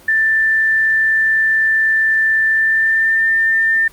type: tone with pitch glide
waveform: sine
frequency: 1772 to 1797.8 Hz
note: A6 to A6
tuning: +12 to +37 cents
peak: -11 dBFS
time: 0.08-3.88 s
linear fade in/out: 5 ms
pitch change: +25 cents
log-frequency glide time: 2.49-3.26 s
effects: pink hiss -44 dBFS RMS until 3.92 s + Opus 32 kbps